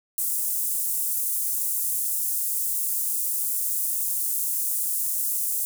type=high-pass noise; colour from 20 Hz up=pink; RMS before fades=-26 dBFS; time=0.18-5.65 s; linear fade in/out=0 ms; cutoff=8900 Hz; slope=24 dB/octave; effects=none